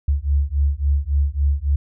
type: beating tone pair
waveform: sine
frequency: 69.3 / 72.9 Hz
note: C#2 / D2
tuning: 0 / -12 cents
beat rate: 3.6 Hz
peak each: -19 dBFS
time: 0.08-1.76 s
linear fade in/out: 5 ms
effects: none